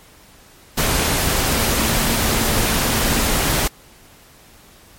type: tone in noise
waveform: sine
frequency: 225.5 Hz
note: A3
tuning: 43 cents sharp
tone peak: -27 dBFS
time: 1.5-3.33 s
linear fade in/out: 10 ms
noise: pink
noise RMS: -18 dBFS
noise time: 0.77-3.68 s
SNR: -12 dB
effects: pink hiss -47 dBFS RMS until 4.98 s + MP3 64 kbps